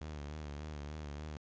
sawtooth tone with vibrato, 74.6 Hz, D2, 28 cents sharp, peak -38 dBFS, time 0.01-1.37 s, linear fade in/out 0 ms, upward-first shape sine, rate 3.4 Hz, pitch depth 65 cents each way, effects resampled to 16000 Hz + 12-bit

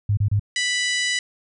sine tone bursts, 102.6 Hz, G#2, 21 cents flat, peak -16 dBFS, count 3, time 0.09-0.396 s, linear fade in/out 5 ms, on 82 ms, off 30 ms
harmonic tone, 987.8 Hz, B5, in tune, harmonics 2 / 3 / 4 / 5 / 6 / 7 / 8 / 9, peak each -23 / -27 / -29 / -31 / -33 / -34 / -35 / -36 dBFS, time 0.56-1.19 s, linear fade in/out 2 ms
effects none

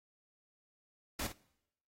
pink noise with echo, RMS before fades -37 dBFS, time 1.19-1.27 s, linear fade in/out 5 ms, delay 52 ms, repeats 1, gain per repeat -11 dB, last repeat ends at 1.322 s, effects noise-tail reverb RT60 0.8 s tail -23 dB re dry + AAC 48 kbps

